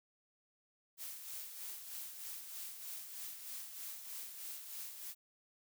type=noise with tremolo; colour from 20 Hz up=blue; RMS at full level=-45 dBFS; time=0.97-5.15 s; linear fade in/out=50 ms; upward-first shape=sine; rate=3.2 Hz; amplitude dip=50%; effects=none

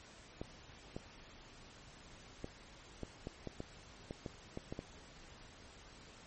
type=clicks; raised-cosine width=2 ms; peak=-28 dBFS; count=12; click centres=0.415 / 0.965 / 2.444 / 3.033 / 3.271 / 3.473 / 3.604 / 4.109 / 4.262 / 4.574 / 4.725 / 4.791 s; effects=pink hiss -57 dBFS RMS until 6.26 s + MP3 32 kbps

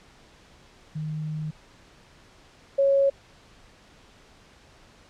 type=tone pair in turn; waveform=sine; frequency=154.5 / 551.6 Hz; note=D#3 / C#5; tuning=-12 / -9 cents; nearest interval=octave + minor seventh; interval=2203 cents; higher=second; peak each=-28 / -17 dBFS; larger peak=second; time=0.95-1.51 / 2.78-3.1 s; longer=first; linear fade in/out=10 ms; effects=pink hiss -54 dBFS RMS until 5.09 s + low-pass 6000 Hz 12 dB/octave

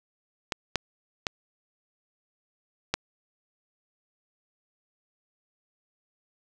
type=clicks; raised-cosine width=0.2 ms; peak=-10 / -7 / -9 / -7 dBFS; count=4; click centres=0.522 / 0.757 / 1.268 / 2.94 s; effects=none

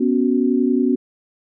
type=chord; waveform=sine; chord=B suspended second; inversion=none; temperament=just; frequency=246.9 / 277.8 / 370.4 Hz; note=B3 / C#4 / F#4; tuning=0 / +4 / +2 cents; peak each=-17 / -19 / -21 dBFS; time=0-0.96 s; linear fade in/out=10 ms; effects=none

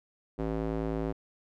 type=tone with band-pass filter; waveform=square; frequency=54.5 Hz; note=A1; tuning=16 cents flat; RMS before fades=-32 dBFS; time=0.38-1.13 s; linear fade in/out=20 ms; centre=380 Hz; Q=1.1; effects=none

